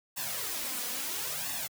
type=noise with flanger; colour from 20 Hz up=white; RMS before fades=-35 dBFS; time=0.16-1.68 s; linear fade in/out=20 ms; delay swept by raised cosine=1.1 to 4.1 ms; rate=0.74 Hz; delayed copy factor=+0.8; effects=high-pass 100 Hz 12 dB/octave

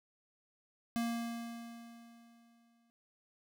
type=tone with exponential decay; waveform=square; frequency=233.1 Hz; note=A#3; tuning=in tune; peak=-32 dBFS; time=0.96-2.9 s; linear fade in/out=0 ms; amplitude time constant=420 ms; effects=none

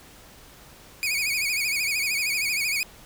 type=tone with vibrato; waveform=sawtooth; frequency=2349 Hz; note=D7; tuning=in tune; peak=-20 dBFS; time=1.03-2.83 s; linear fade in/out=0 ms; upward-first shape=sine; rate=13 Hz; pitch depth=120 cents each way; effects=pink hiss -49 dBFS RMS until 3.05 s

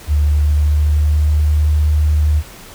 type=tone with pitch glide; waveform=sine; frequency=74 to 75.69 Hz; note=D2 to D#2; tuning=+14 to -47 cents; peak=-10 dBFS; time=0.07-2.43 s; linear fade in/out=50 ms; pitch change=+39 cents; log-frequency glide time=0.28-1.49 s; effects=pink hiss -37 dBFS RMS until 2.74 s

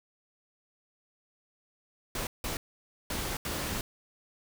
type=noise bursts at uneven times; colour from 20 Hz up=pink; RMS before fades=-34 dBFS; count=4; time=2.15-2.27 / 2.44-2.57 / 3.1-3.37 / 3.45-3.81 s; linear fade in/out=2 ms; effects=none

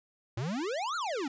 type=exponential two-way sweep; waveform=square; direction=up then down; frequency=107.4 to 1452 to 254.5 Hz; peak=-32 dBFS; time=0.37-1.28 s; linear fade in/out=5 ms; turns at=0.96 s; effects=resampled to 16000 Hz

